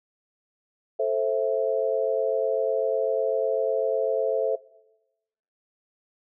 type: chord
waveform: sine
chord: A minor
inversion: none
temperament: just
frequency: 440 / 528 / 660 Hz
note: A4 / C5 / E5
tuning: 0 / +16 / +2 cents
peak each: -26 dBFS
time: 0.99-4.56 s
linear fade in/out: 10 ms
effects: noise-tail reverb RT60 1.0 s tail -21 dB re dry